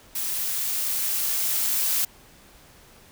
blue noise with level ramp, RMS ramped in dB -28 to -23 dBFS, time 0.15-2.05 s, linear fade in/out 5 ms, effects pink hiss -52 dBFS RMS until 3.11 s

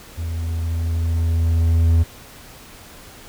triangle tone with level ramp, 82.7 Hz, E2, 6 cents sharp, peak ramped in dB -21 to -9 dBFS, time 0.17-2.04 s, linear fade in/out 20 ms, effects pink hiss -42 dBFS RMS until 3.28 s

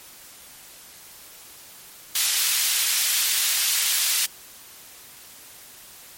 pink high-pass noise, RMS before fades -22 dBFS, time 2.15-4.26 s, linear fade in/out 5 ms, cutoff 2900 Hz, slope 12 dB/octave, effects white hiss -45 dBFS RMS until 6.17 s + MP3 64 kbps

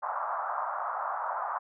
white band-pass noise, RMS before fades -33 dBFS, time 0.02-1.59 s, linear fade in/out 20 ms, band 660 to 1300 Hz, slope 48 dB/octave, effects none

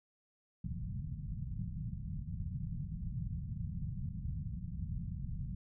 white low-pass noise, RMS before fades -40 dBFS, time 0.64-5.55 s, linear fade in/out 5 ms, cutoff 180 Hz, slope 48 dB/octave, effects none

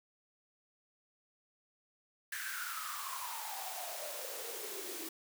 white noise with high-pass filter sweep, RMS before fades -42 dBFS, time 2.32-5.09 s, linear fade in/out 5 ms, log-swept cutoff 1700 to 320 Hz, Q 9.8, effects none

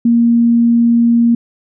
sine tone, 234.4 Hz, A#3, 10 cents sharp, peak -7 dBFS, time 0.05-1.35 s, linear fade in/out 5 ms, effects none

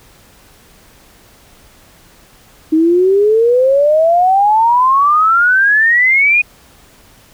sine exponential sweep, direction up, 309.8 to 2489 Hz, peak -7 dBFS, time 2.72-6.42 s, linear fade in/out 10 ms, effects pink hiss -45 dBFS RMS until 7.33 s

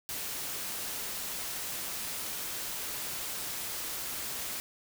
white noise, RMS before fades -37 dBFS, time 0.09-4.6 s, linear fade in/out 0 ms, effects none

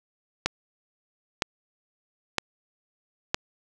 click train, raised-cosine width 0.2 ms, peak -5 dBFS, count 4, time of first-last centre 0.46-3.345 s, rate 1.04 Hz, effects none

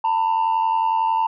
sine tone pair together, 896.8 / 987.8 Hz, A5 / B5, +33 / 0 cents, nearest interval major second, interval 167 cents, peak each -16 / -21 dBFS, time 0.04-1.27 s, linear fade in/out 5 ms, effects tanh soft clip ceiling -14 dBFS

